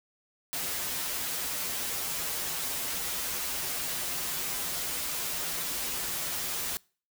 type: noise with comb filter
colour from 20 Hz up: white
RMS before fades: -33 dBFS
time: 0.53-6.77 s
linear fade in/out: 0 ms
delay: 9.3 ms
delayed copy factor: -0.8
effects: noise-tail reverb RT60 0.4 s tail -25 dB re dry